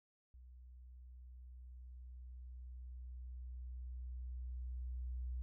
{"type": "tone with level ramp", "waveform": "sine", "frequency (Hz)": 62.1, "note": "B1", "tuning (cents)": 10, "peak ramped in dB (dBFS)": [-55, -39], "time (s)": [0.34, 5.42], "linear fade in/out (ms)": 0, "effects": []}